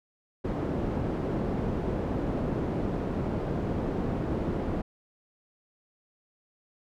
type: low-pass noise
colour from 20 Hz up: white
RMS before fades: -30 dBFS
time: 0.44-4.82 s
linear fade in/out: 10 ms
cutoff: 370 Hz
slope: 12 dB/octave
effects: none